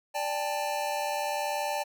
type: chord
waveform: square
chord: D suspended fourth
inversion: none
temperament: equal with one note detuned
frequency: 587.3 / 799.5 / 880 Hz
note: D5 / G5 / A5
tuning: 0 / +34 / 0 cents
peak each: -34 dBFS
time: 0.14-1.84 s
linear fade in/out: 20 ms
effects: none